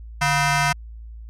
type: ring-modulated tone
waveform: 15% pulse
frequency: 558 Hz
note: C#5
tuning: 11 cents sharp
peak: -8 dBFS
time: 0.21-0.73 s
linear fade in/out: 10 ms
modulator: 410 Hz
effects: added 56 Hz sine -35 dBFS peak until 1.29 s + low-pass 9000 Hz 12 dB/octave